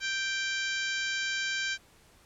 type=harmonic tone; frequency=784 Hz; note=G5; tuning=in tune; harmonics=2 / 3 / 4 / 5 / 6 / 7 / 8 / 9; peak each=-32 / -36 / -38 / -40 / -42 / -43 / -44 / -45 dBFS; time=0-1.78 s; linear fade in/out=50 ms; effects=pink hiss -60 dBFS RMS until 2.25 s + low-pass 12000 Hz 12 dB/octave